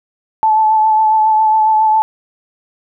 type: tone with vibrato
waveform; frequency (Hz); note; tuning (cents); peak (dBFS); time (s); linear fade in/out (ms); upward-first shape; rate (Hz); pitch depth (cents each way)
sine; 870; A5; -20; -8; 0.43-2.02; 0; sine; 7.3; 21
effects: none